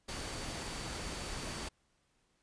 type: tone in noise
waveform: sine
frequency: 4554 Hz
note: C#8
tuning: 46 cents sharp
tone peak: -52 dBFS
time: 0.08-1.69 s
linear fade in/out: 10 ms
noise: pink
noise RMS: -41 dBFS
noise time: 0.08-1.69 s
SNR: -14 dB
effects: pink hiss -75 dBFS RMS until 2.42 s + resampled to 22050 Hz